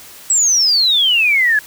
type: exponential sweep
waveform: sine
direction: down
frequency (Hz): 7902 to 1661.2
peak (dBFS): -10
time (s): 0.3-1.59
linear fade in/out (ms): 2
effects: white hiss -38 dBFS RMS until 1.66 s